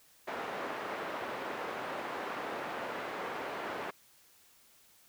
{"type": "band-pass noise", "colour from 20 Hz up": "pink", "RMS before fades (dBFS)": -39, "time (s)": [0.27, 3.91], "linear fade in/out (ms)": 10, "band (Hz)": [420, 1700], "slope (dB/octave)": 12, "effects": ["white hiss -63 dBFS RMS until 5.08 s"]}